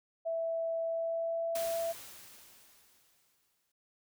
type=tone with pitch glide; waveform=sine; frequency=659.3 to 666.6 Hz; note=E5 to E5; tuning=0 to +19 cents; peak=-31 dBFS; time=0.25-1.93 s; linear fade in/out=20 ms; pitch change=+19 cents; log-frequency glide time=0.82-1.58 s
type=noise with exponential decay; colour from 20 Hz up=white; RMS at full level=-40 dBFS; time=1.55-3.72 s; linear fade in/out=5 ms; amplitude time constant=470 ms
effects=none